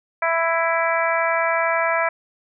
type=harmonic tone; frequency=331.1 Hz; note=E4; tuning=8 cents sharp; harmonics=2 / 3 / 4 / 5 / 6 / 7; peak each=-22 / -24 / -25 / -26 / -27 / -27 dBFS; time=0.22-2.09 s; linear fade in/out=5 ms; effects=none

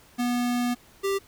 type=tone pair in turn; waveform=square; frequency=243.6 / 393.3 Hz; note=B3 / G4; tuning=-24 / +6 cents; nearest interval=minor sixth; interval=830 cents; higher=second; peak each=-24 dBFS; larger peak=neither; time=0.18-0.75 / 1.03-1.19 s; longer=first; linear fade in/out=20 ms; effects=pink hiss -55 dBFS RMS until 1.27 s

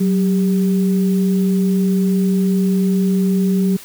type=tone pair together; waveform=sine; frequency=187.7 / 398 Hz; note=F#3 / G4; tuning=+25 / +26 cents; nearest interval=octave + minor second; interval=1301 cents; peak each=-13 / -23 dBFS; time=0-3.77 s; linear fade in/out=10 ms; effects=white hiss -38 dBFS RMS until 3.84 s

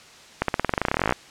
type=accelerating click train; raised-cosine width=0.5 ms; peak=-5 dBFS; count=22; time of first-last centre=0.42-1.124 s; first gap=63 ms; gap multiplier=0.93; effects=white hiss -47 dBFS RMS until 1.3 s + low-pass 6000 Hz 12 dB/octave

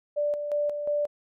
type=tone with tremolo; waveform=sine; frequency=587.3 Hz; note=D5; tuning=in tune; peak=-23 dBFS; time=0.16-1.07 s; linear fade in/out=20 ms; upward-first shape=square; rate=2.8 Hz; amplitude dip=50%; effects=none

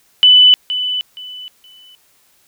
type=tone with echo; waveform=sine; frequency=2994 Hz; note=F#7; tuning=20 cents sharp; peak=-4 dBFS; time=0.23-0.54 s; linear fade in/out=0 ms; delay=470 ms; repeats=3; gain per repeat=-12 dB; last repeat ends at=1.95 s; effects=white hiss -55 dBFS RMS until 2.47 s

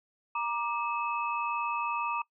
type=tone cluster; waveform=sine; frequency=942 / 1184 / 2586 Hz; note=A#5 / D6 / E7; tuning=+18 / +14 / -34 cents; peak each=-32 / -32 / -37 dBFS; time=0.35-2.22 s; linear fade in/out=5 ms; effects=noise-tail reverb RT60 0.1 s tail -23 dB re dry

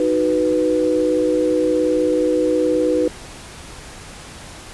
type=chord; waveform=sine; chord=B major; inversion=first; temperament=equal; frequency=311.1 / 370 / 493.9 Hz; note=D#4 / F#4 / B4; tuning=0 / 0 / 0 cents; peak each=-19 / -22 / -17 dBFS; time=0-3.08 s; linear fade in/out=2 ms; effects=pink hiss -37 dBFS RMS until 4.73 s + resampled to 24000 Hz

